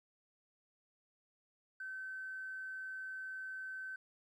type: tone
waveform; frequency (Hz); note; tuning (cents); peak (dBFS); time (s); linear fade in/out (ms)
triangle; 1534; G6; -38; -38; 1.8-3.96; 5
effects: tanh soft clip ceiling -40 dBFS